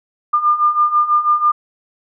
sine beating tone pair, 1200 / 1206.1 Hz, D6 / D6, +37 / +46 cents, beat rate 6.1 Hz, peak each -17 / -13 dBFS, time 0.33-1.52 s, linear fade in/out 10 ms, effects none

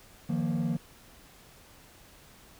triangle chord, Eb suspended second, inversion none, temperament equal, 155.56 / 174.61 / 233.1 Hz, Eb3 / F3 / Bb3, 0 / 0 / 0 cents, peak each -28 dBFS, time 0.29-0.77 s, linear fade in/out 10 ms, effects tanh soft clip ceiling -21 dBFS + pink hiss -55 dBFS RMS until 2.59 s

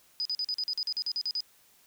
sine tone bursts, 4978 Hz, D#8, in tune, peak -28 dBFS, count 13, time 0.2-1.405 s, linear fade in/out 0 ms, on 53 ms, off 43 ms, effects white hiss -62 dBFS RMS until 1.86 s

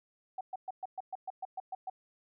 sine tone bursts, 756 Hz, F#5, 37 cents sharp, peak -35 dBFS, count 11, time 0.38-1.899 s, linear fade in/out 5 ms, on 29 ms, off 120 ms, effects none

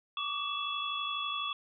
sine tone cluster, 1140 / 1192 / 2649 / 3381 Hz, C#6 / D6 / E7 / G#7, +48 / +25 / +8 / +30 cents, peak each -37 / -40 / -40 / -36 dBFS, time 0.17-1.53 s, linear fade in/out 2 ms, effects none

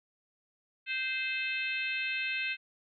harmonic tone, 520 Hz, C5, 11 cents flat, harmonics 3 / 4 / 5 / 6 / 7 / 8, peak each -38 / -38 / -33 / -43 / -44 / -47 dBFS, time 0.86-2.57 s, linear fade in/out 50 ms, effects none

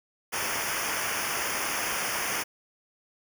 pink noise with comb filter, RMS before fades -30 dBFS, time 0.32-2.44 s, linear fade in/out 20 ms, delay 0.25 ms, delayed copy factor -0.95, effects none

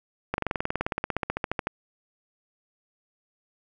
slowing click train, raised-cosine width 0.5 ms, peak -11 dBFS, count 24, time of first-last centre 0.34-1.671 s, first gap 41 ms, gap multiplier 1.03, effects none

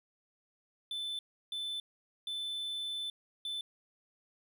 triangle tone bursts at uneven times, 3520 Hz, A7, in tune, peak -34 dBFS, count 4, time 0.91-1.19 / 1.52-1.8 / 2.27-3.1 / 3.45-3.61 s, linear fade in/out 2 ms, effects none

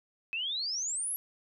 sine exponential sweep, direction up, 2538 to 11630 Hz, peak -31 dBFS, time 0.33-1.16 s, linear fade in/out 0 ms, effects none

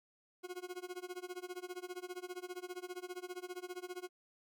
40% pulse tone with tremolo, 361.4 Hz, F#4, 41 cents flat, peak -39 dBFS, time 0.43-4.09 s, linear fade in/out 20 ms, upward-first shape sine, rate 15 Hz, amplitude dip 95%, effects none

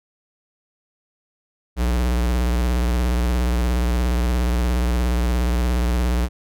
square tone with vibrato, 60.3 Hz, B1, 41 cents flat, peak -18 dBFS, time 1.76-6.29 s, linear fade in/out 50 ms, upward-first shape square, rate 17 Hz, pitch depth 71 cents each way, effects none

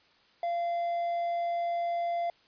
triangle tone, 688 Hz, F5, 26 cents flat, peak -26 dBFS, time 0.43-2.3 s, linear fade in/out 2 ms, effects white hiss -63 dBFS RMS until 2.47 s + resampled to 11025 Hz

